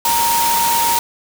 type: tone in noise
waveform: sine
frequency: 932.3 Hz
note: A#5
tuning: in tune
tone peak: -15 dBFS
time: 0.05-0.99 s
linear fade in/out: 2 ms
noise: white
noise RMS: -19 dBFS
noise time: 0.05-0.99 s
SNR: +1 dB
effects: none